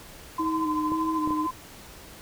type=tone with tremolo; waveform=sine; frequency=1025 Hz; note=C6; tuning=36 cents flat; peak=-24 dBFS; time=0.38-1.51 s; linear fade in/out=5 ms; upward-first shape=triangle; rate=13 Hz; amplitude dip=65%
type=tone with vibrato; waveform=sine; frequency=313.3 Hz; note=D#4; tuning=12 cents sharp; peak=-26 dBFS; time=0.39-1.47 s; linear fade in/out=10 ms; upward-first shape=square; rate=1.9 Hz; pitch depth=32 cents each way
type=clicks; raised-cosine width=2 ms; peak=-22 dBFS; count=3; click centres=0.92 / 1.275 / 1.307 s
effects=pink hiss -46 dBFS RMS until 2.21 s